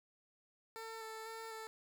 15% pulse tone with vibrato, 445.6 Hz, A4, 22 cents sharp, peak -39 dBFS, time 0.76-1.67 s, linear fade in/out 0 ms, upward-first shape square, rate 2 Hz, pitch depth 14 cents each way, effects 12-bit

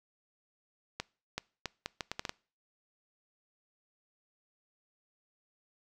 accelerating click train, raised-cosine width 0.2 ms, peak -17 dBFS, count 9, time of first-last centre 1-2.294 s, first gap 380 ms, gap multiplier 0.73, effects noise-tail reverb RT60 0.4 s tail -24 dB re dry

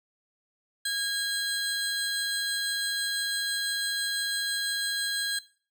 30% pulse tone pair together, 1638 / 4098 Hz, G#6 / C8, -24 / -37 cents, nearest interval octave + major third, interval 1587 cents, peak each -28 dBFS, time 0.85-5.39 s, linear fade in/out 5 ms, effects noise-tail reverb RT60 0.4 s tail -17 dB re dry

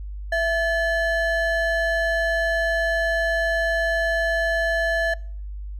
triangle ring-modulated tone, 1196 Hz, D6, 31 cents sharp, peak -14 dBFS, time 0.32-5.14 s, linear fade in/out 5 ms, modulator 532 Hz, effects noise-tail reverb RT60 0.5 s tail -24 dB re dry + added 50 Hz sine -30 dBFS peak until 5.79 s

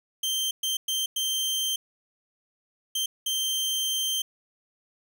sawtooth tone bursts at uneven times, 3139 Hz, G7, 2 cents sharp, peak -22 dBFS, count 6, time 0.23-0.51 / 0.63-0.77 / 0.88-1.06 / 1.16-1.76 / 2.95-3.06 / 3.26-4.22 s, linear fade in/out 5 ms, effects none

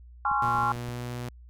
sine chord, Db major seventh, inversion second, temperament equal with one note detuned, 830.6 / 1046.5 / 1108.7 / 1373.7 Hz, Ab5 / C6 / Db6 / F6, 0 / 0 / 0 / -29 cents, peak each -27 / -30 / -30 / -28 dBFS, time 0.25-0.72 s, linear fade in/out 2 ms
clicks, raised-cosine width 5 ms, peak -31 dBFS, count 8, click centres 0.315 / 0.447 / 0.482 / 0.549 / 0.586 / 0.632 / 0.759 / 0.888 s
sawtooth tone with pitch glide, 119.7 to 122.07 Hz, A#2 to B2, +46 to -20 cents, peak -29 dBFS, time 0.42-1.29 s, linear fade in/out 5 ms, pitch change +34 cents, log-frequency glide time 0.72-1.03 s
effects added 60 Hz sine -46 dBFS peak until 1.49 s

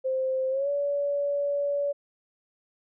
sine tone with pitch glide, 523.3 to 570.7 Hz, C5 to D5, 0 to -50 cents, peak -24 dBFS, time 0.04-1.93 s, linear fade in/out 20 ms, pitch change +150 cents, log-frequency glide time 0.5-0.69 s, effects none

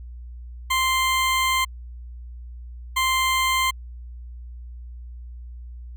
20% pulse tone bursts at uneven times, 1046.5 Hz, C6, in tune, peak -14 dBFS, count 2, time 0.7-1.65 / 2.96-3.71 s, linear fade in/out 10 ms, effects added 60 Hz sine -35 dBFS peak until 5.96 s

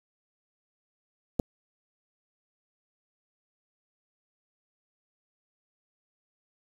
clicks, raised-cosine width 2 ms, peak -23 / -10 dBFS, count 2, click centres 1.394 / 1.398 s, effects 7-bit

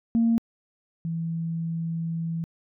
sine tone pair in turn, 230 / 165.16 Hz, A#3 / E3, -23 / +4 cents, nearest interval tritone, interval 573 cents, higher first, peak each -17 / -26 dBFS, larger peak first, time 0.15-0.38 / 1.05-2.44 s, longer second, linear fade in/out 0 ms, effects tanh soft clip ceiling -14 dBFS

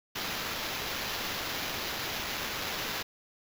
violet noise with sample-and-hold, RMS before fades -35 dBFS, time 0.15-3.03 s, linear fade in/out 10 ms, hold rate 8820 Hz, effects none

